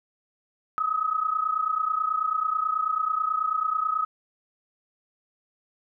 sine tone pair together, 1250.8 / 1280 Hz, D#6 / D#6, +9 / +49 cents, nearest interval unison, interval 40 cents, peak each -27 / -25 dBFS, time 0.78-4.05 s, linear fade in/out 0 ms, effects none

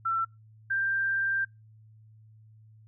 sine tone pair in turn, 1343 / 1580.6 Hz, E6 / G6, +32 / +14 cents, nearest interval minor third, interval 282 cents, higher second, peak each -25 dBFS, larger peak neither, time 0.05-0.25 / 0.7-1.45 s, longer second, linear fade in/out 10 ms, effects noise-tail reverb RT60 0.2 s tail -24 dB re dry + added 109 Hz sine -52 dBFS peak until 2.87 s

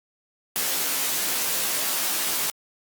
white noise with comb filter, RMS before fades -25 dBFS, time 0.56-2.5 s, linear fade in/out 0 ms, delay 15 ms, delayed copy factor +0.8, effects high-pass 200 Hz 12 dB/octave + Opus 48 kbps

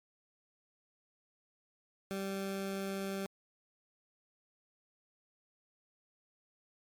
20% pulse tone, 194.9 Hz, G3, 10 cents flat, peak -31 dBFS, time 2.11-3.26 s, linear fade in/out 0 ms, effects MP3 96 kbps

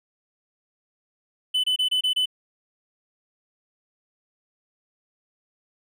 triangle tone bursts, 3010 Hz, F#7, 29 cents sharp, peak -18 dBFS, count 6, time 1.54-2.258 s, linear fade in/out 10 ms, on 98 ms, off 26 ms, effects none

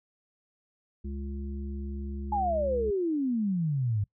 harmonic tone, 69.3 Hz, C#2, in tune, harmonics 1 / 3 / 5, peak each -34 / -39 / -45 dBFS, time 1.04-2.91 s, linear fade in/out 10 ms
sine exponential sweep, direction down, 858 to 98 Hz, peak -25 dBFS, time 2.32-4.04 s, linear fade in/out 5 ms
effects noise-tail reverb RT60 0.1 s tail -23 dB re dry

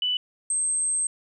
sine tone pair in turn, 2980 / 8346 Hz, F#7 / C9, +12 / -5 cents, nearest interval octave + tritone, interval 1783 cents, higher second, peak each -22 dBFS, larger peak neither, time 0.02-0.17 / 0.5-1.07 s, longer second, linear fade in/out 2 ms, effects none

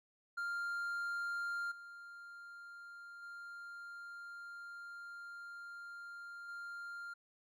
triangle tone with level steps, 1396.9 Hz, F6, in tune, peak -35 / -48 / -45 / -42 dBFS, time 0.37-7.14 s, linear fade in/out 10 ms, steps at 1.71 / 3.22 / 6.48 s, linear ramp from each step 10 ms, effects none

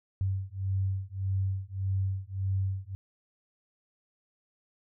sine beating tone pair, 95.3 / 97 Hz, G2 / G2, -48 / -18 cents, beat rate 1.7 Hz, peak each -31 dBFS, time 0.21-2.95 s, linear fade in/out 0 ms, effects none

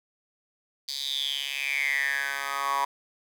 10% pulse tone with high-pass filter sweep, 139.2 Hz, C#3, 8 cents sharp, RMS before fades -29 dBFS, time 0.88-2.85 s, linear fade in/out 5 ms, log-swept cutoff 4400 to 1000 Hz, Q 9.4, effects none

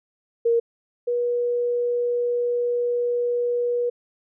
sine tone pair in turn, 466.2 / 482.9 Hz, A#4 / B4, 0 / -39 cents, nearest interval minor second, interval 61 cents, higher second, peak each -16 / -20 dBFS, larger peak first, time 0.45-0.6 / 1.07-3.9 s, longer second, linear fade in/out 10 ms, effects none

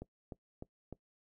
click train, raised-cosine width 2 ms, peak -30 dBFS, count 4, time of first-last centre 0.02-0.926 s, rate 3.31 Hz, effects noise-tail reverb RT60 0.1 s tail -20 dB re dry

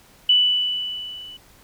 sine tone with level ramp, 2973 Hz, F#7, 8 cents sharp, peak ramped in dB -11 to -37 dBFS, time 0.29-1.37 s, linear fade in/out 5 ms, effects pink hiss -52 dBFS RMS until 1.63 s

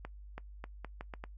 accelerating click train, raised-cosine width 0.5 ms, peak -27 dBFS, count 7, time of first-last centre 0.05-1.239 s, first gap 330 ms, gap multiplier 0.79, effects noise-tail reverb RT60 0.1 s tail -21 dB re dry + added 50 Hz sine -47 dBFS peak until 1.37 s

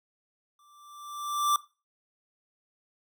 square tone with exponential growth, 1174.7 Hz, D6, in tune, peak -21 dBFS, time 0.59-1.56 s, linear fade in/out 2 ms, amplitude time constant 210 ms, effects noise-tail reverb RT60 0.3 s tail -18 dB re dry

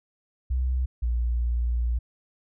sine tone pair in turn, 63.6 / 59.32 Hz, C2 / A#1, -48 / +31 cents, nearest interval minor second, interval 121 cents, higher first, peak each -22 dBFS, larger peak neither, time 0.5-0.86 / 1.02-1.99 s, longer second, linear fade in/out 10 ms, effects none

